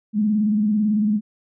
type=tone with vibrato; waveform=sine; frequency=211.2 Hz; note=G#3; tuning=29 cents sharp; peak=-16 dBFS; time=0.13-1.21 s; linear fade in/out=50 ms; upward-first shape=square; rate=18 Hz; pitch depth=54 cents each way; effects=none